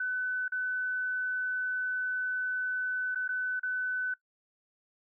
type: tone with dropouts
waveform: sine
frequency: 1505 Hz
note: F#6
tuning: 29 cents sharp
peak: -29 dBFS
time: 0-4.14 s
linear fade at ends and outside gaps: 5 ms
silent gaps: 0.481-0.52 / 3.148-3.156 / 3.279-3.289 / 3.596-3.631 s
effects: noise-tail reverb RT60 0.1 s tail -20 dB re dry